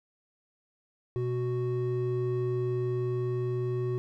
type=tone pair together; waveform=triangle; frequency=123.37 / 369.7 Hz; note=B2 / F#4; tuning=-1 / -1 cents; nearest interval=octave + perfect fifth; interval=1900 cents; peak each=-28 dBFS; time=1.16-3.98 s; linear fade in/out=0 ms; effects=none